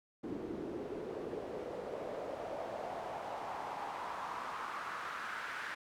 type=noise with band-pass filter sweep; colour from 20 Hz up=pink; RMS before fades=-42 dBFS; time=0.23-5.75 s; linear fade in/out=10 ms; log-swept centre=310 to 1600 Hz; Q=2.9; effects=none